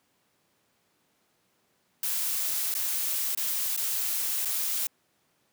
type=noise with dropouts; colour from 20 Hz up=blue; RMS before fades=-29 dBFS; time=2.03-4.87 s; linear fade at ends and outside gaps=2 ms; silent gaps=2.741-2.75 / 3.35-3.373 / 3.765-3.774 / 4.45-4.455 s; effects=pink hiss -70 dBFS RMS until 5.52 s + high-pass 150 Hz 12 dB/octave